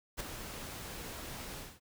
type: noise with ADSR envelope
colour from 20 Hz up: pink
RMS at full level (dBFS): -36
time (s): 0.17-1.8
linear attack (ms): 32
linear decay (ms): 7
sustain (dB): -8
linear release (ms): 230
effects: none